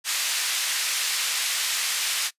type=band-pass noise; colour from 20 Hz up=pink; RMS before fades=-26 dBFS; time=0.04-2.31 s; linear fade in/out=50 ms; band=2300 to 11000 Hz; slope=12 dB/octave; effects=noise-tail reverb RT60 0.1 s tail -21 dB re dry + resampled to 32000 Hz